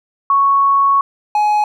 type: tone pair in turn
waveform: sine / triangle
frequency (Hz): 1108.7 / 840.5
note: C#6 / G#5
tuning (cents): 0 / +20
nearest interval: perfect fourth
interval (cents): 480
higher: first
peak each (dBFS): -9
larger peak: neither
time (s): 0.3-1.01 / 1.35-1.64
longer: first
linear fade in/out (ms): 2
effects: none